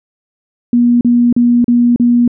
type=tone bursts; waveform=sine; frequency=240.3 Hz; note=B3; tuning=47 cents flat; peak=-6 dBFS; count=5; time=0.73-2.278 s; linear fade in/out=2 ms; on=280 ms; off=37 ms; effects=none